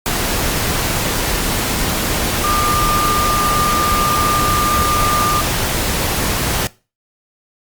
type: tone in noise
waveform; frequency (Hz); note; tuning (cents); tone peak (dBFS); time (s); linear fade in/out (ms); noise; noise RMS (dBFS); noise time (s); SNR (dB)
sine; 1200; D6; +37; -16; 2.44-5.41; 0; pink; -18; 0.06-6.67; -1
effects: noise-tail reverb RT60 0.3 s tail -20 dB re dry + Opus 48 kbps